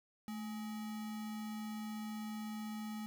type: tone with sample-and-hold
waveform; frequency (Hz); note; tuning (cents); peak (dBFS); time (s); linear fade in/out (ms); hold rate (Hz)
sine; 217.1; A3; -23; -40; 0.28-3.06; 0; 1050
effects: none